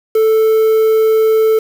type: tone with quantisation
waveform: triangle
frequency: 440 Hz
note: A4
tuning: in tune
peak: -6 dBFS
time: 0.15-1.59 s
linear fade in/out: 5 ms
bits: 5
effects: none

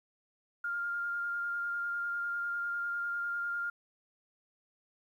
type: tone with vibrato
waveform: sine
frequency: 1403 Hz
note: F6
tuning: 8 cents sharp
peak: -32 dBFS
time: 0.64-3.7 s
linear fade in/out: 5 ms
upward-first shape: square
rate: 10 Hz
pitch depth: 11 cents each way
effects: 11-bit

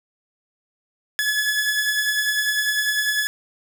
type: beating tone pair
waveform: sawtooth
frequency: 1705 / 1715 Hz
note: G#6 / A6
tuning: +45 / -45 cents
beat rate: 10 Hz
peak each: -17 / -23 dBFS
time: 1.19-3.27 s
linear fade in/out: 0 ms
effects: none

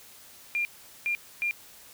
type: tone bursts at uneven times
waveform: sine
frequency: 2398 Hz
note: D7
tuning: 36 cents sharp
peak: -25 dBFS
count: 3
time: 0.55-0.65 / 1.06-1.15 / 1.42-1.51 s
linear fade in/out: 0 ms
effects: white hiss -51 dBFS RMS until 1.93 s

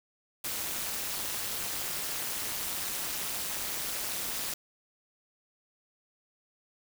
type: noise with amplitude modulation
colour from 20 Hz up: white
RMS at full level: -31 dBFS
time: 0.44-4.54 s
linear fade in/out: 5 ms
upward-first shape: sine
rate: 212 Hz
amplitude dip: 80%
effects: none

